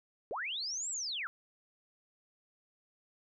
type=linear two-way sweep; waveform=sine; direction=up then down; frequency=361.4 to 7902 to 1260 Hz; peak=-35 dBFS; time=0.31-1.27 s; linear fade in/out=0 ms; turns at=0.9 s; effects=none